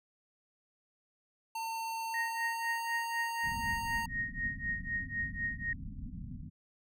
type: tone with pitch glide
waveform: square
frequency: 904 to 924.1 Hz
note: A5 to A#5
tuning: +47 to -15 cents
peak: -36 dBFS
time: 1.55-4.06 s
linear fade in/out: 5 ms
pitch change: +38 cents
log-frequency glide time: 2.07-2.93 s
type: tone with tremolo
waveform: sine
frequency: 1864.7 Hz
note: A#6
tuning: in tune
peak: -30 dBFS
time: 2.14-5.73 s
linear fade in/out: 2 ms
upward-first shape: triangle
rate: 4 Hz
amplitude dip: 100%
type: low-pass noise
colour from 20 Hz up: pink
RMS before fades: -43 dBFS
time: 3.43-6.5 s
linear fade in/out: 20 ms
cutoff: 270 Hz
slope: 96 dB/octave
effects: none